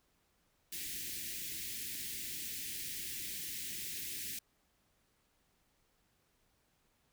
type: band-stop noise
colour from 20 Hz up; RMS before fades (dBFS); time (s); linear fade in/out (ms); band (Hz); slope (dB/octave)
white; -42; 0.72-4.39; 5; 390 to 1800; 48
effects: pink hiss -75 dBFS RMS until 7.12 s